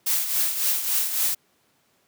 blue noise with tremolo, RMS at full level -21 dBFS, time 0.06-1.35 s, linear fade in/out 10 ms, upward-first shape triangle, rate 3.6 Hz, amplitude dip 65%, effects pink hiss -65 dBFS RMS until 2.07 s + high-pass 150 Hz 12 dB/octave

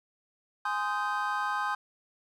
triangle chord, Ab major seventh, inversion none, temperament just, 830.6 / 1038.3 / 1245.9 / 1557.4 Hz, Ab5 / C6 / Eb6 / G6, 0 / -14 / +2 / -12 cents, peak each -32 dBFS, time 0.65-1.75 s, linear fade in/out 5 ms, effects none

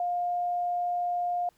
sine tone, 707 Hz, F5, 21 cents sharp, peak -26 dBFS, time 0-1.49 s, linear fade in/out 2 ms, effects pink hiss -67 dBFS RMS until 1.57 s

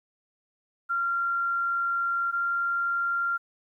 sine tone pair in turn, 1381 / 1385.8 Hz, F6 / F6, -20 / -14 cents, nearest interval unison, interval 6 cents, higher second, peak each -24 dBFS, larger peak neither, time 0.89-2.32 / 2.32-3.38 s, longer first, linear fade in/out 20 ms, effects 11-bit

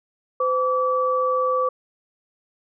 sine tone pair together, 511.1 / 1152 Hz, C5 / D6, -41 / -34 cents, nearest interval octave + major second, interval 1407 cents, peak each -21 dBFS, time 0.4-1.69 s, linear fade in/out 5 ms, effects none

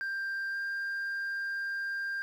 sine tone with pitch glide, 1584 to 1594.1 Hz, G6 to G6, +18 to +29 cents, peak -29 dBFS, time 0.01-2.22 s, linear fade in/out 0 ms, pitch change +11 cents, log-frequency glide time 0.51-0.56 s, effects tanh soft clip ceiling -31 dBFS + 10-bit

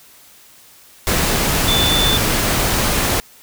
sine tone in noise, 3518 Hz, A7, 1 cent flat, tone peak -16 dBFS, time 1.68-2.17 s, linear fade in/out 0 ms, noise pink, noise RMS -17 dBFS, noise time 1.07-3.2 s, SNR -2 dB, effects white hiss -46 dBFS RMS until 3.42 s

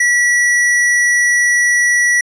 sine tone with hard clipping, 1942 Hz, B6, 30 cents flat, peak -11 dBFS, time 0-2.21 s, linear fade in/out 5 ms, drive 17 dB, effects resampled to 22050 Hz

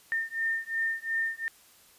sine beating tone pair, 1811 / 1813.8 Hz, A6 / A#6, +49 / -48 cents, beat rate 2.8 Hz, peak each -31 dBFS, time 0.12-1.48 s, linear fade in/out 0 ms, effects white hiss -58 dBFS RMS until 1.98 s + resampled to 32000 Hz

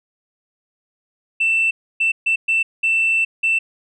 sine tone bursts at uneven times, 2672 Hz, E7, 23 cents sharp, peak -13 dBFS, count 6, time 1.4-1.71 / 2-2.12 / 2.26-2.36 / 2.48-2.63 / 2.83-3.25 / 3.43-3.59 s, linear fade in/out 10 ms, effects tanh soft clip ceiling -11 dBFS

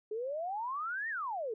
sine exponential two-way sweep, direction up then down, 415.4 to 1887 to 415.4 Hz, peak -34 dBFS, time 0.11-1.54 s, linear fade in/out 5 ms, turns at 1.09 s, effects none

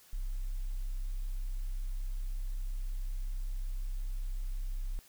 sine tone, 32.7 Hz, C1, in tune, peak -31 dBFS, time 0.13-4.99 s, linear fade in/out 0 ms, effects tanh soft clip ceiling -30 dBFS + white hiss -60 dBFS RMS until 5.08 s

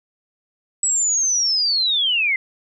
sine linear sweep, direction down, 7890 to 2031 Hz, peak -16 dBFS, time 0.83-2.36 s, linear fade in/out 2 ms, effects none

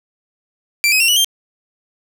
sawtooth tone with pitch steps, 2349 / 2532 / 2730 / 2943 / 3172 Hz, D7 / D#7 / F7 / F#7 / G7, 0 / +30 / -40 / -10 / +20 cents, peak -8 dBFS, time 0.84-1.245 s, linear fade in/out 0 ms, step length 81 ms, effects none

